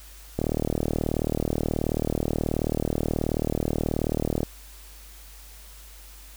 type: click train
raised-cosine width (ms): 2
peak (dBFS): -11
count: 157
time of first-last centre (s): 0.39-4.431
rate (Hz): 38.6
effects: added 50 Hz sine -45 dBFS peak until 6.36 s + white hiss -49 dBFS RMS until 6.36 s